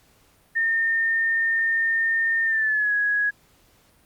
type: tone with pitch glide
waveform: sine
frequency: 1819 to 1668 Hz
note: A#6 to G#6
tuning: -43 to +7 cents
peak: -19 dBFS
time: 0.55-3.31 s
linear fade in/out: 20 ms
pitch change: -150 cents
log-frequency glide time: 2.44-2.93 s
effects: pink hiss -59 dBFS RMS until 4.05 s + Opus 48 kbps